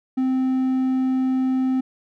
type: tone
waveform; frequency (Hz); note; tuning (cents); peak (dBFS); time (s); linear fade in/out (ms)
triangle; 260; C4; -11; -16; 0.17-1.81; 10
effects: none